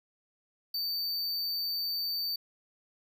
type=tone; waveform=square; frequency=4585 Hz; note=D8; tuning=42 cents flat; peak=-31 dBFS; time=0.74-2.36 s; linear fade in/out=5 ms; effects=none